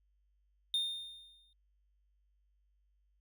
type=tone with exponential decay; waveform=triangle; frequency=3644 Hz; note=A#7; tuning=40 cents flat; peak=-27 dBFS; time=0.74-1.53 s; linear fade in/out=1 ms; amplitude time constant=170 ms; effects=added 50 Hz sine -70 dBFS peak until 3.2 s